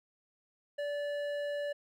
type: tone with hard clipping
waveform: triangle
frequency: 580 Hz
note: D5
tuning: 22 cents flat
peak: -35 dBFS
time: 0.78-1.73 s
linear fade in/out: 10 ms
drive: 14 dB
effects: none